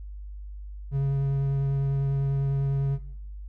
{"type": "tone with vibrato", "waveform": "triangle", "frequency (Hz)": 137.8, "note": "C#3", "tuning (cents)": -10, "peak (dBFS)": -20, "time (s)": [0.91, 2.99], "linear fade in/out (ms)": 50, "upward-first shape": "triangle", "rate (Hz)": 10, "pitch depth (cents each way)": 12, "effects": ["noise-tail reverb RT60 0.8 s tail -17 dB re dry", "added 50 Hz sine -36 dBFS peak until 3.48 s"]}